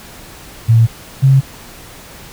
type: tone pair in turn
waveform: sine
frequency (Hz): 114 / 134.69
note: A#2 / C#3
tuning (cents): -38 / -49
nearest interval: minor third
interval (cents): 289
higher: second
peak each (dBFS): -5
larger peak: neither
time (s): 0.68-0.87 / 1.22-1.41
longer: neither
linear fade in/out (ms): 20
effects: pink hiss -36 dBFS RMS until 2.32 s